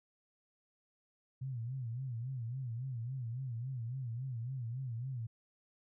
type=tone with vibrato; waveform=sine; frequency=123.47 Hz; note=B2; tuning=in tune; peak=-37 dBFS; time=1.41-5.27 s; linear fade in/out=10 ms; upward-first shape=sine; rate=3.6 Hz; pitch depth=150 cents each way; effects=none